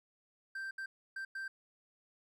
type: tone bursts at uneven times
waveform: triangle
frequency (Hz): 1568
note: G6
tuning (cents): 0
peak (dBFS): -37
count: 4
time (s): 0.55-0.71 / 0.78-0.86 / 1.16-1.25 / 1.35-1.48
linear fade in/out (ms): 5
effects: none